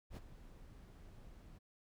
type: noise with ADSR envelope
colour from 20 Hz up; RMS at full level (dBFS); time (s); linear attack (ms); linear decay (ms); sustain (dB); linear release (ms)
brown; -43; 0.1-1.59; 67; 26; -13; 19
effects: none